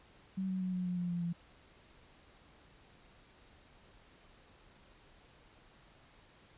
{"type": "tone with pitch steps", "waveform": "sine", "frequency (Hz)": [190, 187.17, 184.38, 181.63, 178.92, 176.26, 173.63, 171.04], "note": ["F#3", "F#3", "F#3", "F#3", "F3", "F3", "F3", "F3"], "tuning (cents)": [46, 20, -6, -32, 42, 16, -10, -36], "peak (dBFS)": -33, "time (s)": [0.37, 1.33], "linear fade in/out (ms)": 10, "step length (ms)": 120, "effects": ["pink hiss -62 dBFS RMS until 6.57 s", "resampled to 8000 Hz"]}